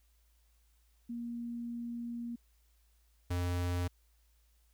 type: tone pair in turn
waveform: sine / square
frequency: 236.3 / 88.51 Hz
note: A#3 / F2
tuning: +24 / +24 cents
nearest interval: octave + perfect fourth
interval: 1700 cents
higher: first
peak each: -37 / -32 dBFS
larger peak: second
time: 1.09-2.36 / 3.3-3.88 s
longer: first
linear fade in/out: 10 ms
effects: added 56 Hz sine -66 dBFS peak until 4.73 s + white hiss -75 dBFS RMS until 4.73 s